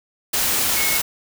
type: tone in noise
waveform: sine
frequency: 2186 Hz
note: C#7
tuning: 25 cents flat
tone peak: -24 dBFS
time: 0.76-0.98 s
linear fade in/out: 10 ms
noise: white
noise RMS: -20 dBFS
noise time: 0.33-1.02 s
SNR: -7 dB
effects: none